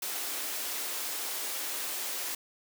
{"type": "high-pass noise", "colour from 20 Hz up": "white", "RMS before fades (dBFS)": -35, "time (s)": [0.02, 2.35], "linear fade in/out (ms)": 5, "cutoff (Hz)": 270, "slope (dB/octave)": 24, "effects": []}